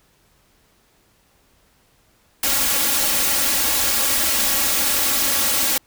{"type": "noise with comb filter", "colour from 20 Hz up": "white", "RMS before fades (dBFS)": -19, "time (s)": [2.43, 5.78], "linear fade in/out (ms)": 5, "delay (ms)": 3.6, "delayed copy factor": 1, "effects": ["pink hiss -59 dBFS RMS until 5.86 s"]}